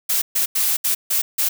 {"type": "noise bursts at uneven times", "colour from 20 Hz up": "blue", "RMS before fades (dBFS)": -19, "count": 6, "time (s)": [[0.09, 0.22], [0.35, 0.46], [0.55, 0.77], [0.84, 0.95], [1.1, 1.22], [1.38, 1.49]], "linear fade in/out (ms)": 10, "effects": []}